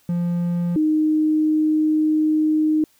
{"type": "tone pair in turn", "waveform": ["triangle", "sine"], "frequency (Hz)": [173.6, 309.3], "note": ["F3", "D#4"], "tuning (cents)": [-10, -10], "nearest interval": "minor seventh", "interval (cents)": 1000, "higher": "second", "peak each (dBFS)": [-17, -15], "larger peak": "second", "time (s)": [[0.09, 0.76], [0.76, 2.84]], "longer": "second", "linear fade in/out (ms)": 2, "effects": ["white hiss -59 dBFS RMS until 2.99 s"]}